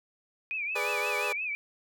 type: tone with vibrato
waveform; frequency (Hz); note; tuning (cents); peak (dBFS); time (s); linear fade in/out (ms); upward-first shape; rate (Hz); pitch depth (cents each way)
sine; 2442; D#7; -33; -30; 0.51-1.55; 0; triangle; 5.7; 140
type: chord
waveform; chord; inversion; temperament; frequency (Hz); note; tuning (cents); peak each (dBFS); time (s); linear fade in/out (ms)
20% pulse; G# diminished; none; equal; 415.3 / 493.9 / 587.3; G#4 / B4 / D5; 0 / 0 / 0; -30; 0.75-1.33; 10
effects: none